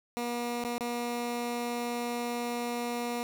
15% pulse tone with dropouts, 239.6 Hz, A#3, 48 cents sharp, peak -25 dBFS, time 0.17-3.23 s, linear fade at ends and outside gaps 0 ms, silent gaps 0.638-0.647 / 0.781-0.808 s, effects none

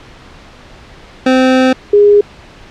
25% pulse / sine tone pair in turn, 258.9 / 411 Hz, C4 / G#4, -18 / -18 cents, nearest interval minor sixth, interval 800 cents, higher second, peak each -3 dBFS, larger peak neither, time 1.26-1.73 / 1.93-2.21 s, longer first, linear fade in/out 5 ms, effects pink hiss -37 dBFS RMS until 2.7 s + low-pass 4000 Hz 12 dB/octave

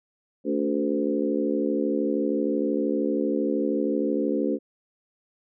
harmonic tone with a mistuned harmonic, 72.9 Hz, D2, 12 cents flat, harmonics 3 / 4 / 5 / 6 / 7, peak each -29 / -26 / -29 / -30 / -30 dBFS, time 0.44-4.59 s, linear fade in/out 50 ms, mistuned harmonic 4, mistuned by -39 cents, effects none

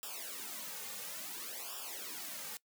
white noise with flanger, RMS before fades -44 dBFS, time 0.03-2.57 s, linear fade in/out 0 ms, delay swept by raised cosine 0.47 to 3.07 ms, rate 0.58 Hz, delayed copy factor -1, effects noise-tail reverb RT60 0.1 s tail -22 dB re dry + high-pass 200 Hz 12 dB/octave

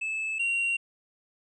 triangle tone pair in turn, 2614 / 2753 Hz, E7 / F7, -15 / -25 cents, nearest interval minor second, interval 90 cents, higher second, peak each -27 / -23 dBFS, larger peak second, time 0.01-0.39 / 0.39-0.77 s, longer neither, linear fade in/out 10 ms, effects resampled to 22050 Hz

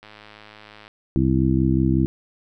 click train, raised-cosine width 0.3 ms, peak -27 dBFS, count 91, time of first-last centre 0.03-0.879 s, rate 106 Hz
harmonic tone, 65.41 Hz, C2, in tune, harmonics 1 / 2 / 3 / 4 / 5, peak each -24 / -21 / -23 / -23 / -22 dBFS, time 1.16-2.06 s, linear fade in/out 0 ms
effects none

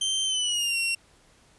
sawtooth tone with pitch glide, 3126 to 2737 Hz, G7 to F7, -6 to -36 cents, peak -21 dBFS, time 0.01-0.95 s, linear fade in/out 5 ms, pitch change -230 cents, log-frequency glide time 0.24-0.77 s, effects pink hiss -59 dBFS RMS until 1.58 s + resampled to 24000 Hz

